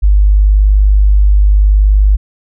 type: tone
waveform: sine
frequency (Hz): 50.4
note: G1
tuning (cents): +49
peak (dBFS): -4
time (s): 0.02-2.17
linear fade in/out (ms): 20
effects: none